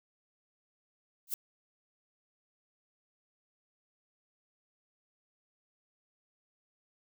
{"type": "noise with exponential growth", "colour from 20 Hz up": "violet", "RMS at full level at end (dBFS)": -28, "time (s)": [1.27, 1.34], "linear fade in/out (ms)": 2, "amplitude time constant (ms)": 15, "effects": []}